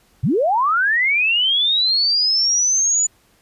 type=linear sweep; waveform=sine; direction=up; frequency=92.5 to 7000 Hz; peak=-14 dBFS; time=0.23-3.07 s; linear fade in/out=10 ms; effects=pink hiss -57 dBFS RMS until 3.41 s + resampled to 32000 Hz